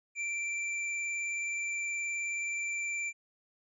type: tone with vibrato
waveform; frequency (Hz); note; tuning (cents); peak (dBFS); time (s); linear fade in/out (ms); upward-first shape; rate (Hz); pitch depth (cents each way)
square; 2349; D7; 0; -33; 0.15-3.13; 50; sine; 19; 11
effects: resampled to 24000 Hz